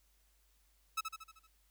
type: tone with echo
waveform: sawtooth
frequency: 1298 Hz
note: E6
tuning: 27 cents flat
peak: -29 dBFS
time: 0.97-1.01 s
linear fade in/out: 10 ms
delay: 77 ms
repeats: 6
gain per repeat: -5 dB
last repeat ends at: 1.472 s
effects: added 50 Hz sine -70 dBFS peak until 1.7 s + white hiss -74 dBFS RMS until 1.7 s